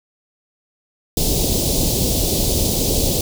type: band-stop noise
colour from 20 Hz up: pink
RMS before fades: -18 dBFS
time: 1.17-3.21 s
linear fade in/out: 2 ms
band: 610 to 3700 Hz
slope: 24 dB/octave
effects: none